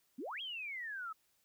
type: exponential two-way sweep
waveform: sine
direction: up then down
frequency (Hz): 220 to 3322 to 1264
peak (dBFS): -40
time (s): 0.18-1.13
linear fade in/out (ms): 10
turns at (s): 0.41
effects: white hiss -75 dBFS RMS until 1.44 s